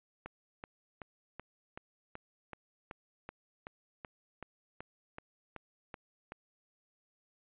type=click train; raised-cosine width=0.5 ms; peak=-28 dBFS; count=17; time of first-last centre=0.26-6.321 s; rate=2.64 Hz; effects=resampled to 8000 Hz